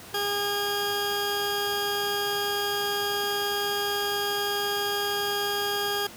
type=tone pair together; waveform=20% pulse; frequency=407 / 1628 Hz; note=G#4 / G#6; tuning=-35 / -35 cents; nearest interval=2 octaves; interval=2400 cents; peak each=-23 / -25 dBFS; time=0.14-6.07 s; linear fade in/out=5 ms; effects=pink hiss -44 dBFS RMS until 6.16 s + high-pass 100 Hz 12 dB/octave